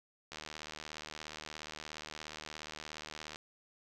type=click train; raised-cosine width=0.2 ms; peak=-26 dBFS; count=235; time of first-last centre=0.32-3.359 s; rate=77 Hz; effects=none